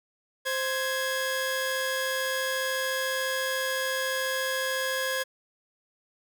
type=tone pair together; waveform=sawtooth; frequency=523.3 / 1663.9 Hz; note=C5 / G#6; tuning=0 / +3 cents; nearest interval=octave + minor sixth; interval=2003 cents; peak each=-26 dBFS; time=0.45-5.24 s; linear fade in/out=20 ms; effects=none